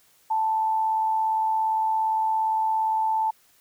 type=tone with amplitude modulation; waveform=sine; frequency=880 Hz; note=A5; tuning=in tune; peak=-19 dBFS; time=0.3-3.31 s; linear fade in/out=10 ms; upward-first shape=sine; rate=97.4 Hz; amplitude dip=35%; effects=white hiss -60 dBFS RMS until 3.6 s